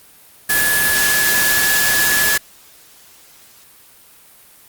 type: tone in noise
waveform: sine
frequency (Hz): 1703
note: G#6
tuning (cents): +43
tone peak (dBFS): -16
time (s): 0.49-2.38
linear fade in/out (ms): 10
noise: white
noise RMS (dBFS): -17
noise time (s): 0.49-2.38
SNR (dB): -2
effects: white hiss -46 dBFS RMS until 4.68 s + Opus 32 kbps